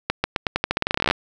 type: accelerating click train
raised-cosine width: 0.3 ms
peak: -3 dBFS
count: 21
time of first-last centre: 0.1-1.11 s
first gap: 140 ms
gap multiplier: 0.87
effects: none